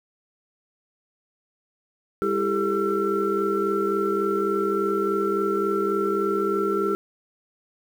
sine tone cluster, 200.1 / 333.4 / 397.5 / 441 / 1347 Hz, G3 / E4 / G4 / A4 / E6, +36 / +20 / +24 / +4 / +37 cents, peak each -30 / -28 / -23 / -30 / -27 dBFS, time 2.22-6.95 s, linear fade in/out 0 ms, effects tanh soft clip ceiling -11 dBFS + 8-bit

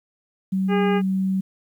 sine tone, 190.4 Hz, F#3, 50 cents sharp, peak -19 dBFS, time 0.52-1.41 s, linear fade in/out 10 ms
harmonic tone, 407.3 Hz, G#4, 34 cents flat, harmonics 1 / 2 / 3 / 4 / 5 / 6 / 7, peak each -21 / -27 / -31 / -33 / -35 / -37 / -38 dBFS, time 0.68-1.02 s, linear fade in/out 50 ms
effects 9-bit

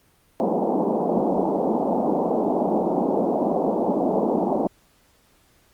pink band-pass noise, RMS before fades -22 dBFS, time 0.4-4.67 s, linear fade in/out 0 ms, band 190 to 870 Hz, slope 48 dB/octave, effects pink hiss -60 dBFS RMS until 5.73 s + Opus 32 kbps

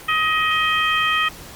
harmonic tone, 630 Hz, D#5, 21 cents sharp, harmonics 2 / 3 / 4 / 5, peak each -20 / -22 / -23 / -24 dBFS, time 0.08-1.29 s, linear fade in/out 10 ms, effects pink hiss -39 dBFS RMS until 1.55 s + Opus 48 kbps

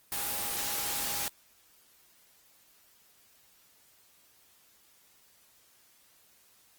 sine tone in noise, 817 Hz, G#5, 29 cents flat, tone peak -44 dBFS, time 0.12-1.28 s, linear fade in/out 0 ms, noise white, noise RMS -33 dBFS, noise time 0.12-1.28 s, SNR -14 dB, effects white hiss -63 dBFS RMS until 6.78 s + Opus 24 kbps

